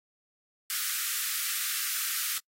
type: high-pass noise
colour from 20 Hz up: white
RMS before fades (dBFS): -31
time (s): 0.7-2.38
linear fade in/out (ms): 0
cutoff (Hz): 1200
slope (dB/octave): 96
effects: noise-tail reverb RT60 0.1 s tail -25 dB re dry + AAC 48 kbps